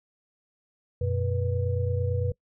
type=tone cluster; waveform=sine; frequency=92.6 / 121.5 / 488.4 Hz; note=F#2 / B2 / B4; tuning=+2 / -28 / -19 cents; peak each=-26 / -30 / -31 dBFS; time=1.01-2.32 s; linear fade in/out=5 ms; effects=noise-tail reverb RT60 0.1 s tail -23 dB re dry